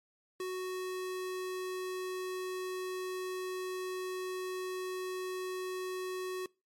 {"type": "tone", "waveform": "square", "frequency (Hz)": 370, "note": "F#4", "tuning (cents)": 0, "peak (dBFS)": -36, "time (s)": [0.4, 6.46], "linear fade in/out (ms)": 2, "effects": ["noise-tail reverb RT60 0.3 s tail -25 dB re dry", "MP3 64 kbps"]}